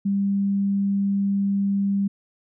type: tone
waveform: sine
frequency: 198.5 Hz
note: G3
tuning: 22 cents sharp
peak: -19 dBFS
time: 0.05-2.08 s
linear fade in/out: 10 ms
effects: none